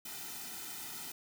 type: noise with comb filter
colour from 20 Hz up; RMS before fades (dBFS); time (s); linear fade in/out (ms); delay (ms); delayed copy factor
white; -44; 0.05-1.12; 5; 1.8; -0.9
effects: none